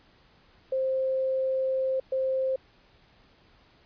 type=tone bursts at uneven times; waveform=sine; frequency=526 Hz; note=C5; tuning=9 cents sharp; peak=-24 dBFS; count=2; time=0.72-2 / 2.12-2.56 s; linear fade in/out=5 ms; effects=pink hiss -60 dBFS RMS until 3.85 s + resampled to 11025 Hz